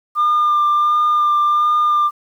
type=tone with vibrato; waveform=sine; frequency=1200 Hz; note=D6; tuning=37 cents sharp; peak=-10 dBFS; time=0.15-2.11 s; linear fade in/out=50 ms; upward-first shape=sine; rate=1.4 Hz; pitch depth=16 cents each way; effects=tanh soft clip ceiling -10 dBFS + 8-bit